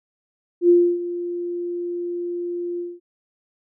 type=tone with ADSR envelope; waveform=sine; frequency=349.2 Hz; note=F4; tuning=in tune; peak=-9 dBFS; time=0.61-3 s; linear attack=82 ms; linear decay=290 ms; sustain=-15 dB; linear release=210 ms; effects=none